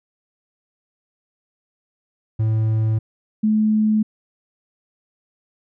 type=tone pair in turn; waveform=triangle / sine; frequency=110 / 215.3 Hz; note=A2 / A3; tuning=0 / -37 cents; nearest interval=octave; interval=1163 cents; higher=second; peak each=-14 dBFS; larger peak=neither; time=2.39-2.99 / 3.43-4.03 s; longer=neither; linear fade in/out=10 ms; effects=none